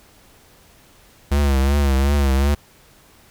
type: tone with vibrato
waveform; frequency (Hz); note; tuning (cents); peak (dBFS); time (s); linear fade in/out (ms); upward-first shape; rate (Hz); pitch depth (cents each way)
square; 69.3; C#2; 0; -15; 1.31-2.55; 10; triangle; 2.7; 89
effects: pink hiss -51 dBFS RMS until 3.3 s